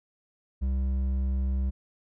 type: tone with hard clipping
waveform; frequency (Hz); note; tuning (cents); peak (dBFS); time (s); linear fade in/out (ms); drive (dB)
sine; 65.7; C2; +8; -26; 0.61-1.71; 20; 6
effects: none